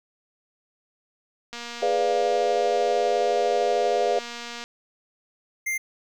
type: click train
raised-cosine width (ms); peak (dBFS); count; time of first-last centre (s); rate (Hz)
0.2; -19; 738; 1.53-4.64; 237
type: chord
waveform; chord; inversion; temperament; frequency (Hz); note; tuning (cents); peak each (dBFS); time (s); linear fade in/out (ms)
sine; G# diminished seventh; none; equal; 415.3 / 493.9 / 587.3 / 698.5; G#4 / B4 / D5 / F5; 0 / 0 / 0 / 0; -26 / -25 / -27 / -24; 1.82-4.19; 5
type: tone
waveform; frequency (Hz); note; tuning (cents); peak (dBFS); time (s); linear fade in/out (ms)
square; 2099; C7; +5; -25; 5.66-5.78; 10
effects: none